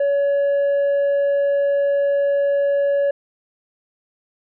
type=tone with tanh clipping; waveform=sine; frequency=564 Hz; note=C#5; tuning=30 cents sharp; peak=-16 dBFS; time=0-3.11 s; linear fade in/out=5 ms; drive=3 dB; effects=none